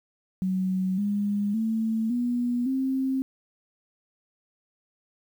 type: tone with pitch steps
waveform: sine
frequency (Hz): 187.2 / 204.1 / 222.6 / 242.8 / 264.7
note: F#3 / G#3 / A3 / B3 / C4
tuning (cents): +20 / -30 / +20 / -29 / +20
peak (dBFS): -23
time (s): 0.42-3.22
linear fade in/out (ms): 0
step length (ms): 560
effects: 9-bit